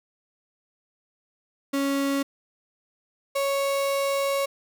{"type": "tone pair in turn", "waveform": "35% pulse", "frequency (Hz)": [277.2, 553.8], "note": ["C#4", "C#5"], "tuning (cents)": [0, -2], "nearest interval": "octave", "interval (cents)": 1198, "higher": "second", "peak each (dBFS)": -21, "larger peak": "neither", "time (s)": [[1.73, 2.23], [3.35, 4.46]], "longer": "second", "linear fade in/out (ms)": 10, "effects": []}